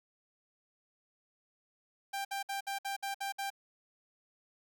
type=tone bursts; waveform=sawtooth; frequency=790 Hz; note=G5; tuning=13 cents sharp; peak=-31 dBFS; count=8; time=2.13-3.503 s; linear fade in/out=10 ms; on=120 ms; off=59 ms; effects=none